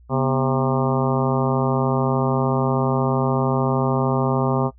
harmonic tone with a mistuned harmonic, 133.2 Hz, C3, 31 cents sharp, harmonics 1 / 2 / 3 / 4 / 5 / 6 / 7 / 8 / 9, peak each -21 / -24 / -26 / -27 / -28 / -29 / -29 / -30 / -31 dBFS, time 0.09-4.71 s, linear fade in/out 50 ms, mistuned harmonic 2, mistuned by -110 cents, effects noise-tail reverb RT60 0.1 s tail -21 dB re dry + added 60 Hz sine -46 dBFS peak until 4.78 s

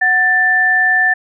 sine tone pair together, 740 / 1769.7 Hz, F#5 / A6, 0 / +10 cents, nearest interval octave + minor third, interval 1510 cents, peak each -19 / -10 dBFS, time 0.01-1.14 s, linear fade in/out 10 ms, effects none

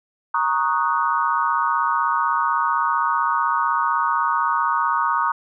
sine chord, D# minor seventh, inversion second, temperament equal, 932.3 / 1108.7 / 1244.5 / 1480 Hz, A#5 / C#6 / D#6 / F#6, 0 / 0 / 0 / 0 cents, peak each -22 / -23 / -22 / -27 dBFS, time 0.34-5.32 s, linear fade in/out 5 ms, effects none

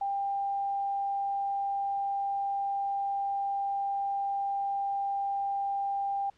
sine tone, 795 Hz, G5, 24 cents sharp, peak -28 dBFS, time 0.01-6.3 s, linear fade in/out 5 ms, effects pink hiss -65 dBFS RMS until 6.37 s + low-pass 5000 Hz 12 dB/octave

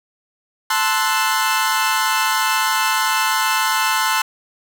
sawtooth chord, F# half-diminished seventh, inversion first, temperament equal, 880 / 1046.5 / 1318.5 / 1480 Hz, A5 / C6 / E6 / F#6, 0 / 0 / 0 / 0 cents, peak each -17 / -17 / -20 / -19 dBFS, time 0.7-4.22 s, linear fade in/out 5 ms, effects none

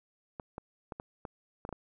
clicks, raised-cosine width 1 ms, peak -25 dBFS, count 8, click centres 0.398 / 0.581 / 0.922 / 0.999 / 1.252 / 1.651 / 1.691 / 1.727 s, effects none

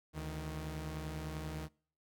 sawtooth tone pair together, 73.15 / 156.4 Hz, D2 / D#3, -6 / +9 cents, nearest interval octave + minor second, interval 1315 cents, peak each -39 / -38 dBFS, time 0.13-1.69 s, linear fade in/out 50 ms, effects noise-tail reverb RT60 0.5 s tail -26 dB re dry

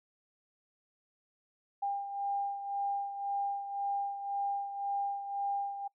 sine beating tone pair, 800 / 801.9 Hz, G5 / G5, +35 / +39 cents, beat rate 1.9 Hz, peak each -33 / -40 dBFS, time 1.82-5.88 s, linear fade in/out 10 ms, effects noise-tail reverb RT60 0.1 s tail -23 dB re dry

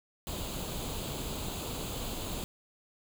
pink noise with comb filter, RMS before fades -37 dBFS, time 0.27-2.44 s, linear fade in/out 0 ms, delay 0.27 ms, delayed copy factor +0.65, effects none

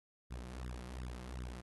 sawtooth tone with flanger, 62 Hz, B1, 7 cents sharp, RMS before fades -45 dBFS, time 0.3-1.62 s, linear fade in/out 20 ms, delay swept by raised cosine 0.57 to 5.77 ms, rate 2.7 Hz, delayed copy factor +0.9, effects AAC 32 kbps

